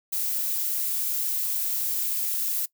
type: noise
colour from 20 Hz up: violet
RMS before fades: -27 dBFS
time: 0.12-2.66 s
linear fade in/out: 10 ms
effects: noise-tail reverb RT60 0.1 s tail -21 dB re dry